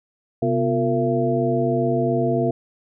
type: tone cluster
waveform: sine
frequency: 131.2 / 247.1 / 354.2 / 457.2 / 674 Hz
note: C3 / B3 / F4 / A#4 / E5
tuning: +5 / +1 / +24 / -34 / +38 cents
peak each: -24 dBFS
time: 0.42-2.51 s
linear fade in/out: 5 ms
effects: none